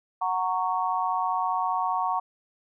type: chord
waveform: sine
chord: F# major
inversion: none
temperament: just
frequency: 740 / 925 / 1110 Hz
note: F#5 / A#5 / C#6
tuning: 0 / -14 / +2 cents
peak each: -28 dBFS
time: 0.21-2.2 s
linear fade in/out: 10 ms
effects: none